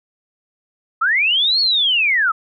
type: linear two-way sweep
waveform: sine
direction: up then down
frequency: 1243 to 4416 to 1243 Hz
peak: -13 dBFS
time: 1.01-2.32 s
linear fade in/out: 10 ms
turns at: 1.6 s
effects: none